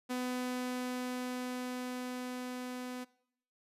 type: tone with level ramp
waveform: sawtooth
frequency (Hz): 250.6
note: B3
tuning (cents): +25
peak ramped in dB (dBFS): -30 to -36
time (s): 0.09-3.05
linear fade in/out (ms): 20
effects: noise-tail reverb RT60 0.7 s tail -22 dB re dry + resampled to 32000 Hz